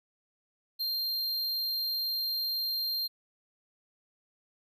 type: tone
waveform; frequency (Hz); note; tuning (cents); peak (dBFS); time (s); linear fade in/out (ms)
square; 4186; C8; 0; -30; 0.79-3.08; 20
effects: none

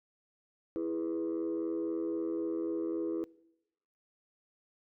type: chord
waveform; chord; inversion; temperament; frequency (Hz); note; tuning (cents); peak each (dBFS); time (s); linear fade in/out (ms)
sine; E major; none; equal with one note detuned; 329.6 / 413.4 / 493.9; E4 / G#4 / B4; 0 / -8 / 0; -32 / -37 / -38; 0.76-3.24; 0
effects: noise-tail reverb RT60 0.9 s tail -23 dB re dry + tanh soft clip ceiling -27 dBFS

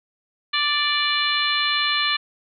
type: harmonic tone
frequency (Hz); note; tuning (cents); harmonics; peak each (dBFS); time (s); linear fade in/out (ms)
587.3; D5; 0; 2 / 3 / 4 / 5 / 6 / 7; -26 / -26 / -26 / -26 / -26 / -26; 0.53-2.17; 10
effects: none

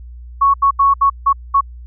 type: tone bursts at uneven times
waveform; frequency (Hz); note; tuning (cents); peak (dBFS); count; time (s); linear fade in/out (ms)
sine; 1108.7; C#6; 0; -8; 6; 0.41-0.54 / 0.62-0.71 / 0.79-0.94 / 1.01-1.1 / 1.26-1.33 / 1.54-1.61; 10
effects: added 60 Hz sine -31 dBFS peak until 1.86 s

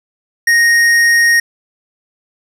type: tone with hard clipping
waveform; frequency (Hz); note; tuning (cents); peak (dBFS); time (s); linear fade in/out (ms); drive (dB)
sine; 1864.7; A#6; 0; -9; 0.47-1.4; 5; 11
effects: none

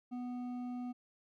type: tone with hard clipping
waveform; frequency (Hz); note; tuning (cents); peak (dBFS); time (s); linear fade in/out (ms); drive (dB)
triangle; 246.9; B3; 0; -40; 0.11-0.93; 20; 11
effects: none

